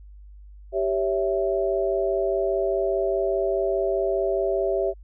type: chord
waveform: sine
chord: C# diminished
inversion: second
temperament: equal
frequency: 392 / 554.4 / 659.3 Hz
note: G4 / C#5 / E5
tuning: 0 / 0 / 0 cents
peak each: -24 / -27 / -25 dBFS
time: 0.72-4.94 s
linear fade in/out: 50 ms
effects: added 50 Hz sine -42 dBFS peak until 5.03 s